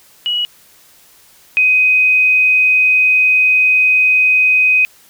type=tone pair in turn; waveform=sine; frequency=2918 / 2510 Hz; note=F#7 / D#7; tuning=-25 / +15 cents; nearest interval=minor third; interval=260 cents; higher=first; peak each=-14 / -8 dBFS; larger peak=second; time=0.26-0.45 / 1.57-4.85 s; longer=second; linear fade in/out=0 ms; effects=white hiss -47 dBFS RMS until 5.09 s